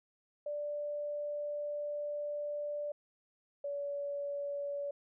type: tone pair in turn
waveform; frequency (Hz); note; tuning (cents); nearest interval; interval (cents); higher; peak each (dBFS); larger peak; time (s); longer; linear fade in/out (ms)
sine; 587.3 / 570.3; D5 / C#5; 0 / +49; minor second; 51; first; -35 / -35; neither; 0.46-2.92 / 3.64-4.91; first; 5
effects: none